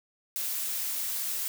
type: noise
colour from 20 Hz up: blue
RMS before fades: -32 dBFS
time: 0.36-1.48 s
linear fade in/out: 0 ms
effects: none